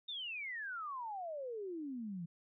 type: exponential sweep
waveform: sine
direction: down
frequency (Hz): 3715 to 162.2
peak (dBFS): -40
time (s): 0.08-2.26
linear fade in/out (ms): 10
effects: none